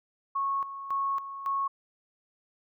sine tone with tremolo, 1100 Hz, C#6, 14 cents flat, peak -26 dBFS, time 0.35-1.68 s, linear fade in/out 10 ms, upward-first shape square, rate 1.8 Hz, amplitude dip 70%, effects none

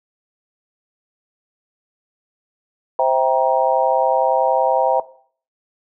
sine chord, C dominant seventh, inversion none, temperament just, 523.3 / 654.1 / 784.9 / 941.9 Hz, C5 / E5 / G5 / Bb5, 0 / -14 / +2 / +18 cents, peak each -19 dBFS, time 2.99-5 s, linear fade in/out 2 ms, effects noise-tail reverb RT60 0.5 s tail -17 dB re dry

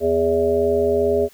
harmonic tone, 82.41 Hz, E2, in tune, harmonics 1 / 3 / 5 / 7 / 8, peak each -29 / -27 / -17 / -22 / -25 dBFS, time 0-1.29 s, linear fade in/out 50 ms, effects white hiss -51 dBFS RMS until 1.33 s

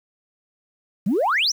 sine exponential sweep, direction up, 171.5 to 6240 Hz, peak -16 dBFS, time 1.06-1.52 s, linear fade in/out 10 ms, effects tanh soft clip ceiling -13 dBFS + 8-bit

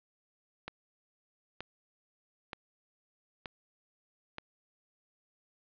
click train, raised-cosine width 0.3 ms, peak -23 dBFS, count 5, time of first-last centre 0.68-4.384 s, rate 1.08 Hz, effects resampled to 11025 Hz + 10-bit

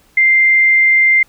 sine tone, 2093 Hz, C7, in tune, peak -7 dBFS, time 0.17-1.23 s, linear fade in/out 5 ms, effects pink hiss -52 dBFS RMS until 1.28 s

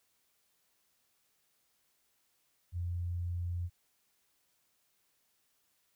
sine tone, 87.4 Hz, F2, 2 cents sharp, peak -33 dBFS, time 2.72-3.7 s, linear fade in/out 50 ms, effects white hiss -75 dBFS RMS until 5.95 s

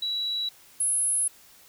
sine tone pair in turn, 3913 / 10595 Hz, B7 / E9, -17 / +8 cents, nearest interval octave + perfect fourth, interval 1725 cents, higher second, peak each -26 / -22 dBFS, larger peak second, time 0.02-0.49 / 0.8-1.28 s, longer second, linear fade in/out 5 ms, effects white hiss -54 dBFS RMS until 1.68 s

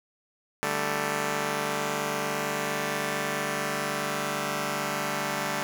5% pulse chord, D suspended fourth, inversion none, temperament just, 146.83 / 195.78 / 220.2 Hz, D3 / G3 / A3, 0 / -2 / +2 cents, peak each -21 dBFS, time 0.63-5.63 s, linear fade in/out 0 ms, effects none

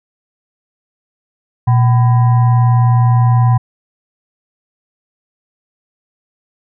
sine tone with frequency modulation, 120 Hz, B2, 49 cents flat, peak -7 dBFS, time 1.67-3.58 s, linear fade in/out 10 ms, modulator 881 Hz, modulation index 0.38, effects none

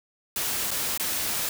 white noise with dropouts, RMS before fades -28 dBFS, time 0.36-1.49 s, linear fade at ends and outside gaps 2 ms, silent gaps 0.707-0.713 / 0.976-0.997 s, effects none

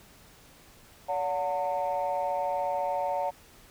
sine tone cluster, 570 / 728 / 900 Hz, C#5 / F#5 / A5, +48 / -28 / +39 cents, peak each -30 dBFS, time 1.08-3.31 s, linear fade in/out 20 ms, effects tanh soft clip ceiling -21 dBFS + pink hiss -55 dBFS RMS until 3.7 s

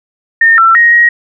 sine tone with pitch steps, 1824 / 1342 / 1876 / 1889 Hz, A#6 / E6 / A#6 / A#6, -38 / +31 / +11 / +22 cents, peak -3 dBFS, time 0.41-1.09 s, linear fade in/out 5 ms, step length 170 ms, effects none

